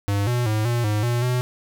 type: tone with pitch steps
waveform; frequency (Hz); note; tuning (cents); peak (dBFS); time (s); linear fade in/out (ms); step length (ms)
square; 100.8 / 121.9 / 107.8 / 119.5 / 105.4 / 120.1 / 124.8; G2 / B2 / A2 / A#2 / G#2 / B2 / B2; +49 / -22 / -35 / +43 / +26 / -48 / +19; -20; 0.08-1.41; 0; 190
effects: none